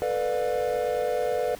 triangle chord, B half-diminished seventh, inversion third, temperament just, 444.5 / 493.9 / 592.7 / 711.2 Hz, A4 / B4 / D5 / F5, +18 / 0 / +16 / +31 cents, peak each -29 / -25 / -28 / -29 dBFS, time 0.02-1.55 s, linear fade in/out 0 ms, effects pink hiss -45 dBFS RMS until 1.59 s

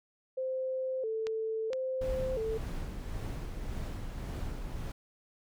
sine tone with vibrato, 480 Hz, B4, 49 cents flat, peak -31 dBFS, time 0.37-2.58 s, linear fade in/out 10 ms, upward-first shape square, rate 0.75 Hz, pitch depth 140 cents each way
clicks, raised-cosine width 0.2 ms, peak -23 dBFS, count 2, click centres 1.269 / 1.732 s
brown noise with tremolo, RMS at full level -36 dBFS, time 2.01-4.92 s, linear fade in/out 5 ms, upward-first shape sine, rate 1.8 Hz, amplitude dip 35%
effects none

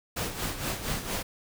pink noise with tremolo, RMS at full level -30 dBFS, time 0.16-1.23 s, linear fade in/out 10 ms, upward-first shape sine, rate 4.3 Hz, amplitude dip 65%, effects none

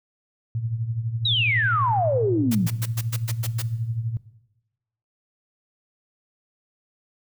sine tone with tremolo, 114.5 Hz, A#2, 31 cents flat, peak -21 dBFS, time 0.55-4.17 s, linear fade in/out 0 ms, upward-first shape triangle, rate 12 Hz, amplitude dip 75%
sine exponential sweep, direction down, 3960 to 164.81 Hz, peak -19 dBFS, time 1.25-2.67 s, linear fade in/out 5 ms
white noise bursts, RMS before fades -30 dBFS, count 8, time 2.51-3.624 s, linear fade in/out 10 ms, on 43 ms, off 110 ms
effects noise-tail reverb RT60 1.0 s tail -18 dB re dry

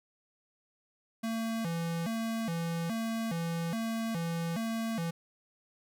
square tone with vibrato, 194.5 Hz, G3, 13 cents flat, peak -32 dBFS, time 1.23-5.11 s, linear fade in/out 10 ms, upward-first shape square, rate 1.2 Hz, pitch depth 260 cents each way, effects none

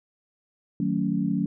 sine chord, D# half-diminished seventh, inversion none, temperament just, 155.56 / 186.68 / 224 / 280 Hz, D#3 / F#3 / A3 / C#4, 0 / +16 / +31 / +18 cents, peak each -31 / -26 / -28 / -28 dBFS, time 0.8-1.46 s, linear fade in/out 2 ms, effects none

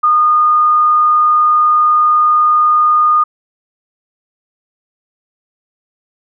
sine tone, 1224 Hz, D#6, 29 cents flat, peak -7 dBFS, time 0.03-3.24 s, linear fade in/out 10 ms, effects none

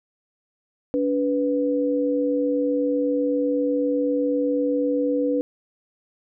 sine tone pair together, 286 / 493.9 Hz, D4 / B4, -46 / 0 cents, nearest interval major sixth, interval 946 cents, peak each -22 dBFS, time 0.94-5.41 s, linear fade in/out 0 ms, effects none

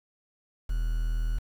triangle tone with quantisation, 40.13 Hz, E1, 46 cents flat, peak -23 dBFS, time 0.69-1.39 s, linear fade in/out 10 ms, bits 8, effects none

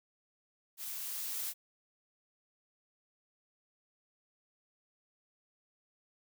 blue noise with level ramp, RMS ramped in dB -42 to -37 dBFS, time 0.77-1.54 s, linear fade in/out 50 ms, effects none

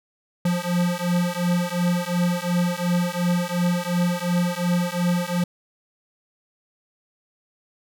square beating tone pair, 174.7 / 177.5 Hz, F3 / F3, +1 / +28 cents, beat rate 2.8 Hz, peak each -24 dBFS, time 0.45-5.44 s, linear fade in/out 5 ms, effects none

